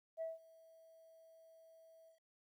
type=tone with ADSR envelope; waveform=sine; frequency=651 Hz; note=E5; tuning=22 cents flat; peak=-37 dBFS; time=0.17-2.2 s; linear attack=44 ms; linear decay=170 ms; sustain=-24 dB; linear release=120 ms; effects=tanh soft clip ceiling -36 dBFS + 13-bit